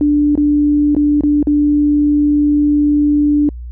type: tone with dropouts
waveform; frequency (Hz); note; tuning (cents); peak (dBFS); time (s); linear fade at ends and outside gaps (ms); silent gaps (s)
sine; 293.7; D4; 0; -9; 0.01-3.49; 1; 0.354-0.376 / 0.949-0.965 / 1.209-1.235 / 1.428-1.471
effects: added 60 Hz sine -25 dBFS peak until 3.71 s